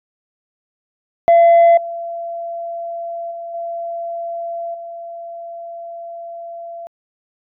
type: tone with level steps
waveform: sine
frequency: 679 Hz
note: F5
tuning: 49 cents flat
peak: -4 / -23 / -26 / -22 / -28 dBFS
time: 1.28-6.87 s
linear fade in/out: 0 ms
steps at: 1.77 / 3.31 / 3.54 / 4.74 s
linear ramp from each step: 5 ms
effects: tanh soft clip ceiling -5 dBFS